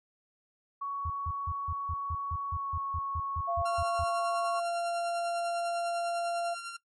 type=tone with pitch glide; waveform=sine; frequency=1118 to 1104.5 Hz; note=C#6 to C#6; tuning=+14 to -7 cents; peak=-32 dBFS; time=0.81-4.6 s; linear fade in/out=10 ms; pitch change=-21 cents; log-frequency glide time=2.47-2.75 s
type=tone bursts; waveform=sine; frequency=82.6 Hz; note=E2; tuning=4 cents sharp; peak=-32 dBFS; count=15; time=1.05-4.04 s; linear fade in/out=5 ms; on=50 ms; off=160 ms
type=tone; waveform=sine; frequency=687 Hz; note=F5; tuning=29 cents flat; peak=-30 dBFS; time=3.47-6.55 s; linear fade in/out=20 ms
type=tone with tremolo; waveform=sawtooth; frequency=1379 Hz; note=F6; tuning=22 cents flat; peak=-32 dBFS; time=3.65-6.77 s; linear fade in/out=10 ms; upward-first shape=sine; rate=10 Hz; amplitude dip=45%
effects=noise-tail reverb RT60 0.1 s tail -19 dB re dry + MP3 48 kbps